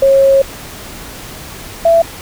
sine tone pair in turn, 544 / 667.3 Hz, C#5 / E5, -33 / +21 cents, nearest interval major third, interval 354 cents, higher second, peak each -5 dBFS, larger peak neither, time 0.02-0.42 / 1.85-2.02 s, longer first, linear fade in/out 5 ms, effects pink hiss -30 dBFS RMS until 2.21 s

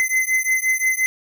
square beating tone pair, 2047 / 2052.7 Hz, C7 / C7, -38 / -34 cents, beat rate 5.7 Hz, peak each -21 dBFS, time 0-1.06 s, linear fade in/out 0 ms, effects none

